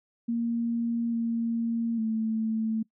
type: tone with pitch steps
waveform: sine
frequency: 233.2 / 230.8 / 221.4 Hz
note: A#3 / A#3 / A3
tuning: +1 / -17 / +11 cents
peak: -25 dBFS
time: 0.28-2.83 s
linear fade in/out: 10 ms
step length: 850 ms
effects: noise-tail reverb RT60 0.1 s tail -22 dB re dry